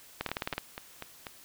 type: two click trains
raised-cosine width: 0.3 ms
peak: -15 / -22 dBFS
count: 8 / 5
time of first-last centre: 0.21-0.58 / 0.29-1.268 s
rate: 18.9 / 4.09 Hz
effects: white hiss -54 dBFS RMS until 1.44 s